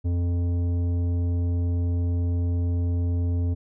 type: tone with tanh clipping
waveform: sine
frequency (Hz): 87.1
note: F2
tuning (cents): -4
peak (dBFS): -23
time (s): 0.04-3.55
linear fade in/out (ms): 20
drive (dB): 11
effects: none